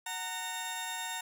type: tone cluster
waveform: 20% pulse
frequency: 742 / 918 / 3681 Hz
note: F#5 / A#5 / A#7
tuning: +5 / -27 / -23 cents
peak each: -38 / -34 / -34 dBFS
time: 0.06-1.21 s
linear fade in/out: 5 ms
effects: none